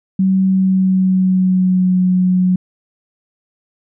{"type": "tone with pitch glide", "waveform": "sine", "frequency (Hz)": [190, 183.21], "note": ["F#3", "F#3"], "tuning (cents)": [46, -17], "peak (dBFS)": -10, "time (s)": [0.19, 2.56], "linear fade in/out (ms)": 5, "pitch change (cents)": -63, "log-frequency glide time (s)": [0.45, 1.99], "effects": []}